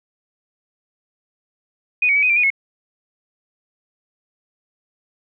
sine tone with pitch steps, 2479 / 2249 / 2288 / 2502 / 2358 / 2462 / 2182 Hz, D#7 / C#7 / D7 / D#7 / D7 / D#7 / C#7, -7 / +24 / -46 / +9 / +6 / -19 / -28 cents, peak -13 dBFS, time 2.02-2.503 s, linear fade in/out 5 ms, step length 69 ms, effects none

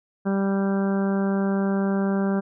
harmonic tone, 196 Hz, G3, in tune, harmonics 1 / 2 / 3 / 4 / 5 / 6 / 7 / 8, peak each -21 / -28 / -32 / -36 / -39 / -41 / -39 / -39 dBFS, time 0.25-2.41 s, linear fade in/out 20 ms, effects none

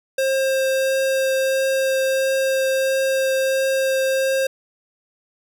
square tone with vibrato, 532 Hz, C5, 29 cents sharp, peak -18 dBFS, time 0.18-4.47 s, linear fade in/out 5 ms, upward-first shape triangle, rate 1.5 Hz, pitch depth 8 cents each way, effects none

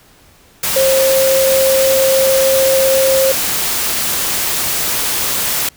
sine tone in noise, 533 Hz, C5, 32 cents sharp, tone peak -10 dBFS, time 0.76-3.32 s, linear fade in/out 5 ms, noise white, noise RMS -17 dBFS, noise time 0.63-5.69 s, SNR +4 dB, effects pink hiss -47 dBFS RMS until 5.76 s

